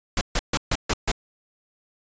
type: noise bursts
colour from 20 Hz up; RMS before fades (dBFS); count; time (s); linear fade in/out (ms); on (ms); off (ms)
pink; -22; 6; 0.17-1.116; 2; 41; 140
effects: resampled to 16000 Hz